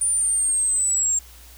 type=linear sweep; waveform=sine; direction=down; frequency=9360 to 7400 Hz; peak=-18 dBFS; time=0.01-1.19 s; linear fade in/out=5 ms; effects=added 60 Hz sine -45 dBFS peak until 1.57 s + white hiss -48 dBFS RMS until 1.57 s